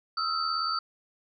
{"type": "tone cluster", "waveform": "sine", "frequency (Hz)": [1276, 1354, 4578], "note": ["D#6", "E6", "D8"], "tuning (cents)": [43, 46, -45], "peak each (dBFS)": -31, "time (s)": [0.17, 0.79], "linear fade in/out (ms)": 5, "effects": []}